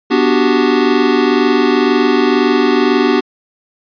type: chord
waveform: square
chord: G major seventh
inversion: first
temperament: equal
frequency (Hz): 246.9 / 293.7 / 370 / 392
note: B3 / D4 / F#4 / G4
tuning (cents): 0 / 0 / 0 / 0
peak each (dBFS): -16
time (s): 0.1-3.21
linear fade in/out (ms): 20
effects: resampled to 11025 Hz